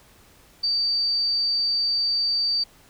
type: tone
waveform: sine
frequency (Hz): 4625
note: D8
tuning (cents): -27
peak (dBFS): -20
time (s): 0.63-2.64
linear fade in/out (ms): 10
effects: pink hiss -54 dBFS RMS until 2.89 s